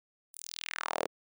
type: tone with high-pass filter sweep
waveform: sawtooth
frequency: 40.63 Hz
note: E1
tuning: 24 cents flat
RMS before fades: -38 dBFS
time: 0.33-1.07 s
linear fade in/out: 20 ms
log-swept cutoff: 11000 to 420 Hz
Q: 2.6
effects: none